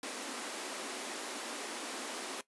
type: high-pass noise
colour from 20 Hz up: pink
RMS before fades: -41 dBFS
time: 0.03-2.41 s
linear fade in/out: 2 ms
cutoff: 240 Hz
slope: 48 dB/octave
effects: noise-tail reverb RT60 0.1 s tail -17 dB re dry + resampled to 24000 Hz